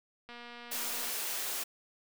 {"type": "click train", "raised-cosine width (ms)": 0.3, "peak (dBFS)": -32, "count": 192, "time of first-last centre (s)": [0.29, 1.089], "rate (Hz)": 239}
{"type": "high-pass noise", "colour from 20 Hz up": "white", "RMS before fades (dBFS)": -36, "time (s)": [0.71, 1.64], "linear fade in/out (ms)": 10, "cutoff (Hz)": 300, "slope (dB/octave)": 12}
{"effects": []}